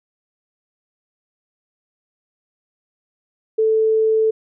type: tone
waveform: sine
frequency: 440 Hz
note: A4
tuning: in tune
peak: -13 dBFS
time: 3.58-4.31 s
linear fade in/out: 10 ms
effects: none